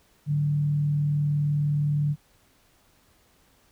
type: tone with frequency modulation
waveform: sine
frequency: 146.9 Hz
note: D3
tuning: 1 cent sharp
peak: -21 dBFS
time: 0.26-2.16 s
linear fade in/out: 50 ms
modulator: 39.8 Hz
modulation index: 0.26
effects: pink hiss -62 dBFS RMS until 3.71 s